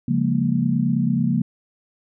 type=chord; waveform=sine; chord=Bb minor seventh; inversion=first; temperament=equal with one note detuned; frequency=138.59 / 174.61 / 204 / 233.1 Hz; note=Db3 / F3 / Ab3 / Bb3; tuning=0 / 0 / -31 / 0 cents; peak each=-23 / -23 / -25 / -21 dBFS; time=0.08-1.42 s; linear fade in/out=5 ms; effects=none